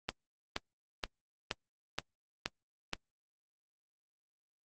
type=click train; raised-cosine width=0.2 ms; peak=-15 dBFS; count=7; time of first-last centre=0.09-2.934 s; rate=2.11 Hz; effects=Opus 24 kbps